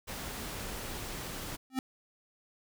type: noise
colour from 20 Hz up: pink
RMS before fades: -40 dBFS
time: 0.07-1.57 s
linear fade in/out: 20 ms
type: tone with exponential growth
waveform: square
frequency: 261.6 Hz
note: C4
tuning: in tune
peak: -26 dBFS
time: 1.7-1.79 s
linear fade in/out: 1 ms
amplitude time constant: 19 ms
effects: none